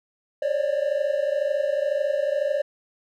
triangle tone cluster, 545 / 577 / 599 Hz, C#5 / D5 / D5, -29 / -31 / +34 cents, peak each -24 dBFS, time 0.42-2.62 s, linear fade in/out 5 ms, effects none

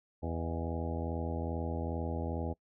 harmonic tone with a mistuned harmonic, 82.41 Hz, E2, in tune, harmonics 1 / 2 / 3 / 4 / 5 / 6 / 7 / 8 / 9 / 10, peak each -36 / -42 / -41 / -43 / -46 / -43 / -46 / -49 / -49 / -46 dBFS, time 0.22-2.54 s, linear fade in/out 20 ms, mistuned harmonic 7, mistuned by +85 cents, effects noise-tail reverb RT60 0.1 s tail -24 dB re dry

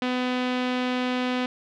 sawtooth tone with low-pass filter, 251.2 Hz, B3, 30 cents sharp, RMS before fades -26 dBFS, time 0.02-1.46 s, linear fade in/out 2 ms, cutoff 3300 Hz, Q 1.7, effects none

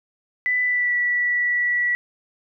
sine tone with pitch glide, 1992 to 1949.9 Hz, B6 to B6, +14 to -23 cents, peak -18 dBFS, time 0.46-1.95 s, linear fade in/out 0 ms, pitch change -37 cents, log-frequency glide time 0.63-0.96 s, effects none

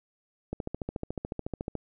click train, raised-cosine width 2 ms, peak -19 dBFS, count 18, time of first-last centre 0.53-1.753 s, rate 13.9 Hz, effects none

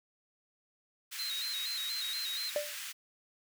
pink high-pass noise, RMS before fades -42 dBFS, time 1.11-2.93 s, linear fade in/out 20 ms, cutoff 1600 Hz, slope 24 dB/octave
triangle tone with vibrato, 3951 Hz, B7, in tune, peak -34 dBFS, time 1.18-2.51 s, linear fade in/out 20 ms, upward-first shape square, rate 4.2 Hz, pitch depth 70 cents each way
triangle tone with exponential decay, 590 Hz, D5, 8 cents sharp, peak -24 dBFS, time 2.56-2.76 s, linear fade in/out 1 ms, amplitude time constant 42 ms
effects none

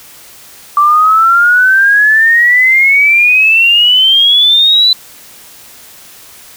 sine exponential sweep, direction up, 1160 to 4024 Hz, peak -4 dBFS, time 0.77-4.93 s, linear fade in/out 2 ms, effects white hiss -36 dBFS RMS until 6.56 s

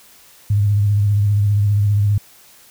sine tone with vibrato, 102.5 Hz, G#2, 22 cents flat, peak -12 dBFS, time 0.5-2.18 s, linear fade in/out 5 ms, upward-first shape sine, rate 15 Hz, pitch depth 40 cents each way, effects white hiss -47 dBFS RMS until 2.7 s

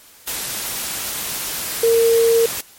sine tone in noise, 460 Hz, A#4, 23 cents flat, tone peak -11 dBFS, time 1.83-2.46 s, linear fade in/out 5 ms, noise white, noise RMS -25 dBFS, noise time 0.27-2.61 s, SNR +11 dB, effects white hiss -46 dBFS RMS until 2.78 s + MP3 64 kbps

